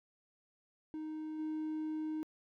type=tone with level steps; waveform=triangle; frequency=311.1 Hz; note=D#4; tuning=in tune; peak=-37 / -33 dBFS; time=0.94-2.23 s; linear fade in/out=0 ms; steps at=1.38 s; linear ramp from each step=20 ms; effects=tanh soft clip ceiling -29 dBFS